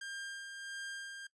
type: tone with tremolo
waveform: sawtooth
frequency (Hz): 1600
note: G6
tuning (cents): +35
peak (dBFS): -37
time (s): 0.01-1.27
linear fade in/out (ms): 5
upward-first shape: sine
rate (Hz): 1.5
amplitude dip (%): 40
effects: noise-tail reverb RT60 0.1 s tail -18 dB re dry + resampled to 22050 Hz